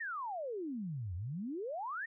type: exponential two-way sweep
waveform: sine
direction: down then up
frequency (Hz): 1900 to 82.6 to 1900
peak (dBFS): -37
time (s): 0-2.06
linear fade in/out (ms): 10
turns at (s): 1.15
effects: none